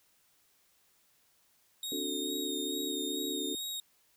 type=tone with vibrato; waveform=sawtooth; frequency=3729 Hz; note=A#7; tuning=in tune; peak=-33 dBFS; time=1.83-3.8 s; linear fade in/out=2 ms; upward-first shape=sine; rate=2.3 Hz; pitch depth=28 cents each way
type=chord; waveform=sine; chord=D dominant seventh; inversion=third; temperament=just; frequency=264.3 / 293.7 / 367.1 / 440.5 Hz; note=C4 / D4 / F#4 / A4; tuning=+18 / 0 / -14 / +2 cents; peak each=-42 / -38 / -40 / -42 dBFS; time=1.92-3.55 s; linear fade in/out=2 ms
effects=white hiss -69 dBFS RMS until 4.16 s